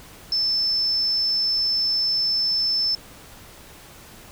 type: tone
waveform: sine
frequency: 5280 Hz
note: E8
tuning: 2 cents sharp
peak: -19 dBFS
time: 0.32-2.95 s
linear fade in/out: 2 ms
effects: pink hiss -45 dBFS RMS until 4.31 s